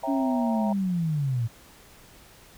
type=chord; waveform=sine; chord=C# diminished seventh; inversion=none; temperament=equal with one note detuned; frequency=548 / 659.3 / 784 / 932.3 Hz; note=C#5 / E5 / G5 / Bb5; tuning=-20 / 0 / 0 / 0 cents; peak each=-37 / -31 / -33 / -33 dBFS; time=0.03-0.73 s; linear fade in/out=5 ms
type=linear sweep; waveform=sine; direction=down; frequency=282.3 to 110.8 Hz; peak=-23 dBFS; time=0.07-1.48 s; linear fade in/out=20 ms
effects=pink hiss -52 dBFS RMS until 2.57 s